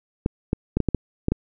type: clicks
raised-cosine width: 3 ms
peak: -7 dBFS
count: 8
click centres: 0.261 / 0.531 / 0.77 / 0.803 / 0.887 / 0.947 / 1.284 / 1.32 s
effects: none